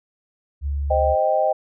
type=tone; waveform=sine; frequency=71 Hz; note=C#2; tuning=42 cents sharp; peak=-21 dBFS; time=0.61-1.16 s; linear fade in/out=50 ms
type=chord; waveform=sine; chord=C minor; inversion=none; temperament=equal; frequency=523.3 / 622.3 / 784 Hz; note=C5 / Eb5 / G5; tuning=0 / 0 / 0 cents; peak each=-23 / -19 / -21 dBFS; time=0.9-1.53 s; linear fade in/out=10 ms
effects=none